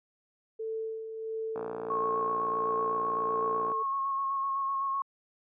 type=tone with tremolo; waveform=sine; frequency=444 Hz; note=A4; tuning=16 cents sharp; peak=-31 dBFS; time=0.59-3.83 s; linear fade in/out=10 ms; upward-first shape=sine; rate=1.5 Hz; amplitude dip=50%
type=click train; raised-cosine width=1 ms; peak=-23 dBFS; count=127; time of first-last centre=1.56-3.718 s; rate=58.4 Hz
type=tone with vibrato; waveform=sine; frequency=1091 Hz; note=C#6; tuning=28 cents flat; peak=-28 dBFS; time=1.9-5.02 s; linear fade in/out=2 ms; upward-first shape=square; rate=7.9 Hz; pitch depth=17 cents each way
effects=high-pass 200 Hz 12 dB/octave